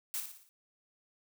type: noise with echo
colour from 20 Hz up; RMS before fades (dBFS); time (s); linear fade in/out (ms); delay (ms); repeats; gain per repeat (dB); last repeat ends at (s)
blue; -36; 0.14-0.2; 0; 58; 5; -6; 0.49
effects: none

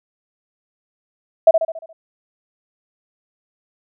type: tone with echo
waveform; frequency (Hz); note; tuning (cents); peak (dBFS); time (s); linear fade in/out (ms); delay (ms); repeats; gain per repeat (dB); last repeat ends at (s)
sine; 652; E5; -19; -4; 1.47-1.51; 5; 70; 6; -6; 1.93
effects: none

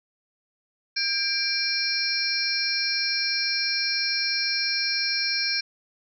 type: tone cluster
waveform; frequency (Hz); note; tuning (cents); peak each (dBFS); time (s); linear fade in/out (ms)
sine; 1605 / 2357 / 4243 / 4914 / 5470; G6 / D7 / C8 / D#8 / F8; +40 / +6 / +23 / -22 / -37; -32 / -29 / -29 / -32 / -27; 0.96-5.61; 10
effects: none

